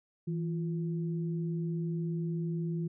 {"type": "tone pair together", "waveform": "sine", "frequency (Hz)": [164.23, 349.2], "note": ["E3", "F4"], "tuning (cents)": [-6, 0], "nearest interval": "octave + minor second", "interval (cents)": 1306, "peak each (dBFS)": [-31, -40], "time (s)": [0.27, 2.88], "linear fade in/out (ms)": 10, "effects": []}